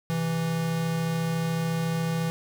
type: tone pair together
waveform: square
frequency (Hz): 130.81 / 164.81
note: C3 / E3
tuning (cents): 0 / 0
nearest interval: major third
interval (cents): 400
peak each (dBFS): -35 / -26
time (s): 0.1-2.3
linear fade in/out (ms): 0
effects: none